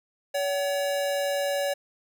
square tone pair together, 567 / 756.9 Hz, C#5 / F#5, +39 / +39 cents, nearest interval perfect fourth, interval 500 cents, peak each -26 / -34 dBFS, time 0.34-1.74 s, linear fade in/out 10 ms, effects none

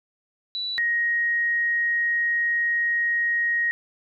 sine tone pair in turn, 3951 / 1879.8 Hz, B7 / A#6, 0 / +14 cents, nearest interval octave + minor second, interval 1286 cents, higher first, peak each -26 / -20 dBFS, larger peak second, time 0.55-0.78 / 0.78-3.71 s, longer second, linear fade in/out 0 ms, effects none

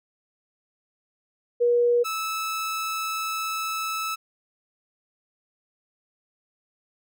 sine / sawtooth tone pair in turn, 480 / 1307.6 Hz, B4 / E6, -49 / -14 cents, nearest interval octave + perfect fourth, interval 1735 cents, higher second, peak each -17 / -23 dBFS, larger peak first, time 1.6-2.04 / 2.04-4.16 s, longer second, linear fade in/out 20 ms, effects none

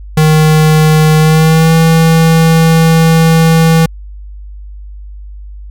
square tone with pitch glide, 155.56 to 162.92 Hz, D#3 to E3, 0 to -20 cents, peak -5 dBFS, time 0.17-3.86 s, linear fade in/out 5 ms, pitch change +80 cents, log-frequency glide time 1.18-1.74 s, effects added 50 Hz sine -25 dBFS peak until 5.7 s

